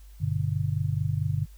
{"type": "chord", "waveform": "sine", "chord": "G major", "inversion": "none", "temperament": "just", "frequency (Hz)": [98, 122.5, 147], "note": ["G2", "B2", "D3"], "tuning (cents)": [0, -14, 2], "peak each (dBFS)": [-28, -30, -28], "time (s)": [0.2, 1.46], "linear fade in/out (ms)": 20, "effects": ["added 50 Hz sine -45 dBFS peak until 1.57 s", "white hiss -61 dBFS RMS until 1.57 s"]}